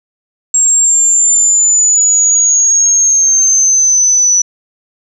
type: exponential sweep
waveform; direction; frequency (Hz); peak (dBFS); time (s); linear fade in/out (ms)
sine; down; 7560 to 5920; -6; 0.54-4.42; 5
effects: none